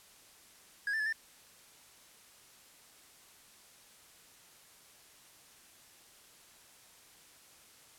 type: tone with pitch steps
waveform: triangle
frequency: 1652 / 1771 / 1713 / 1791 Hz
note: G#6 / A6 / A6 / A6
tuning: -10 / +11 / -47 / +30 cents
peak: -29 dBFS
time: 0.87-1.126 s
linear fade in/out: 2 ms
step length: 64 ms
effects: white hiss -59 dBFS RMS until 7.98 s + low-pass 12000 Hz 12 dB/octave